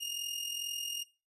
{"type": "tone with amplitude modulation", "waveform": "sawtooth", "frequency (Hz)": 2841, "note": "F7", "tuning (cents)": 29, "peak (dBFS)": -30, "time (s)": [0, 1.04], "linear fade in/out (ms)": 20, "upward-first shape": "sine", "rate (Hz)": 42.3, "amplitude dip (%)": 65, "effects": ["noise-tail reverb RT60 0.3 s tail -18 dB re dry", "resampled to 32000 Hz"]}